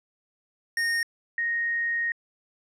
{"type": "tone pair in turn", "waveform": ["square", "sine"], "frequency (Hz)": [1848, 1865.2], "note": ["A#6", "A#6"], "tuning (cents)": [-16, 1], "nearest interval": "unison", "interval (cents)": 17, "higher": "second", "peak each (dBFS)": -24, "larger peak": "neither", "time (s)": [[0.77, 1.03], [1.38, 2.12]], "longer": "second", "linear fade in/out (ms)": 2, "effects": ["low-pass 10000 Hz 12 dB/octave"]}